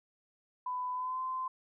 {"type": "tone with pitch glide", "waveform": "sine", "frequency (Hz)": [1000, 1032.9], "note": ["B5", "C6"], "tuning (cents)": [21, -23], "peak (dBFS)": -33, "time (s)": [0.66, 1.48], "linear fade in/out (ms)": 5, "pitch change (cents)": 56, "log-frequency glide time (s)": [0.93, 1.21], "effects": []}